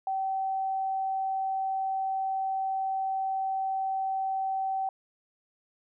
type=tone; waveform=sine; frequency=769 Hz; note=G5; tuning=33 cents flat; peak=-27 dBFS; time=0.07-4.89 s; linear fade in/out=2 ms; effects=none